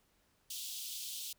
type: high-pass noise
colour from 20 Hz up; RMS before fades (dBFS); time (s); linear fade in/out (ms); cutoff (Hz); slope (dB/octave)
pink; -43; 0.5-1.33; 5; 3000; 48
effects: pink hiss -73 dBFS RMS until 1.38 s